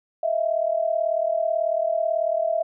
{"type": "tone pair together", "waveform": "sine", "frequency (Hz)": [636, 674.2], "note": ["D#5", "E5"], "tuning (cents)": [38, 39], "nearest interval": "minor second", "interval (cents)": 101, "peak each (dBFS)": -23, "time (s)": [0.23, 2.63], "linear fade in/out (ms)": 5, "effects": []}